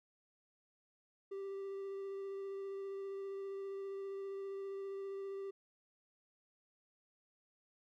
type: tone with vibrato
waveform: triangle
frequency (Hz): 392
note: G4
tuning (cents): 0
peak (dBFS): -39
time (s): 1.31-5.51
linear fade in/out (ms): 10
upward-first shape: sine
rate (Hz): 15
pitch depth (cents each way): 11
effects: none